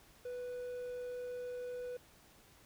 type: tone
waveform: triangle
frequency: 493.9 Hz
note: B4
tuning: in tune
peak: -38 dBFS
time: 0.25-1.97 s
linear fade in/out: 5 ms
effects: pink hiss -63 dBFS RMS until 2.65 s